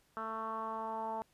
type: tone with low-pass filter sweep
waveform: 10% pulse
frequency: 222.1 Hz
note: A3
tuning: 16 cents sharp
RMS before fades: -39 dBFS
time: 0.17-1.22 s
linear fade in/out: 0 ms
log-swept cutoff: 1300 to 850 Hz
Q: 4.8
effects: pink hiss -71 dBFS RMS until 1.33 s + resampled to 32000 Hz